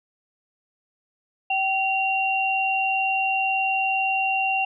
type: tone pair together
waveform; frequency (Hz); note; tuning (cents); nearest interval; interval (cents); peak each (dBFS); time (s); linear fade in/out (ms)
sine; 770 / 2759; G5 / F7; -31 / -22; octave + minor seventh; 2209; -23; 1.5-4.65; 5
effects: none